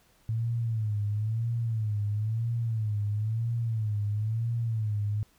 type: tone with vibrato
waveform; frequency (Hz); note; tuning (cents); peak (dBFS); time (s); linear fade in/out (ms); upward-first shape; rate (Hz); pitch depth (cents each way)
sine; 110; A2; 0; -26; 0.29-5.23; 0; sine; 1; 110
effects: pink hiss -64 dBFS RMS until 5.38 s